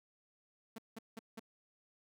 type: tone bursts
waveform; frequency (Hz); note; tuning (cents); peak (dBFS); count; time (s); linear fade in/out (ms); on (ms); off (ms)
sawtooth; 224.3; A3; +34; -40; 4; 0.76-1.396; 5; 24; 180
effects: none